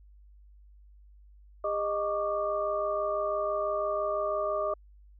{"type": "tone cluster", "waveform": "sine", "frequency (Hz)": [404.8, 619, 1132, 1198], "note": ["G#4", "D#5", "C#6", "D6"], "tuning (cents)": [-44, -9, 36, 34], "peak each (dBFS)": [-36, -29, -37, -34], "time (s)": [1.64, 4.74], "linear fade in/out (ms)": 5, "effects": ["added 50 Hz sine -52 dBFS peak until 5.19 s"]}